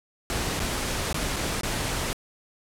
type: noise with dropouts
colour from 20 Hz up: pink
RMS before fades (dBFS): -28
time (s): 0.3-2.13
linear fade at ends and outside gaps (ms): 0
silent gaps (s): 0.594-0.601 / 1.128-1.144 / 1.361-1.365 / 1.61-1.633
effects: low-pass 11000 Hz 12 dB/octave